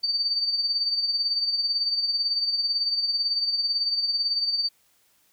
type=tone with tremolo; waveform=sine; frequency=4600 Hz; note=D8; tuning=37 cents flat; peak=-20 dBFS; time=0.03-4.69 s; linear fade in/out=10 ms; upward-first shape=sine; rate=18 Hz; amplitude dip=55%; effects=white hiss -64 dBFS RMS until 5.32 s